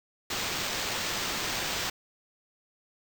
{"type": "noise with sample-and-hold", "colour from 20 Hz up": "white", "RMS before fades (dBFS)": -32, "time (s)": [0.3, 1.9], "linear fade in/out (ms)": 5, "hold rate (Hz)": 11025, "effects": []}